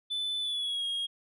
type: tone with pitch glide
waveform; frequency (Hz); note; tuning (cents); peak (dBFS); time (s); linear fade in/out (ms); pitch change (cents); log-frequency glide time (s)
sine; 3505 to 3270; A7 to G#7; -7 to -28; -27; 0.1-1.07; 20; -121; 0.4-0.85
effects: tanh soft clip ceiling -29 dBFS